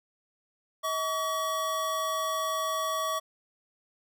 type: tone pair together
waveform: square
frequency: 637 / 1135 Hz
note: D#5 / C#6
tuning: +41 / +41 cents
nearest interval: minor seventh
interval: 1000 cents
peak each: -34 / -30 dBFS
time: 0.83-3.2 s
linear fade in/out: 20 ms
effects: none